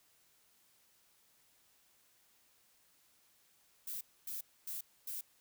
violet noise bursts, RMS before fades -42 dBFS, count 4, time 3.87-5.21 s, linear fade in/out 5 ms, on 140 ms, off 260 ms, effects white hiss -70 dBFS RMS until 5.4 s

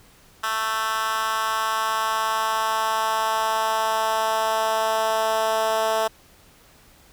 10% pulse tone with high-pass filter sweep, 220.8 Hz, A3, 6 cents sharp, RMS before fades -23 dBFS, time 0.43-6.08 s, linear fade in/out 10 ms, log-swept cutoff 1300 to 600 Hz, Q 2.1, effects pink hiss -53 dBFS RMS until 7.12 s

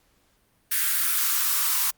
blue noise with high-pass filter sweep, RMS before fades -23 dBFS, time 0.71-1.91 s, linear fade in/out 10 ms, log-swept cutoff 1600 to 1000 Hz, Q 3.3, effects pink hiss -65 dBFS RMS until 1.97 s + Opus 48 kbps

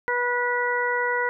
harmonic tone, 487.9 Hz, B4, 21 cents flat, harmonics 1 / 2 / 3 / 4, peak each -27 / -27 / -27 / -27 dBFS, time 0.08-1.29 s, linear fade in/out 0 ms, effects none

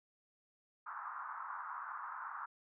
white band-pass noise, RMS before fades -45 dBFS, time 0.86-2.46 s, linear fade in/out 10 ms, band 930 to 1400 Hz, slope 48 dB/octave, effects none

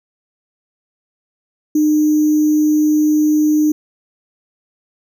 sine tone with sample-and-hold, 304 Hz, D#4, 40 cents flat, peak -10 dBFS, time 1.75-3.72 s, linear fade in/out 5 ms, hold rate 6300 Hz, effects none

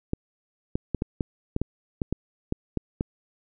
clicks, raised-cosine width 3 ms, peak -12 dBFS, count 12, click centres 0.134 / 0.755 / 0.947 / 1.021 / 1.208 / 1.564 / 1.616 / 2.018 / 2.126 / 2.524 / 2.773 / 3.009 s, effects none

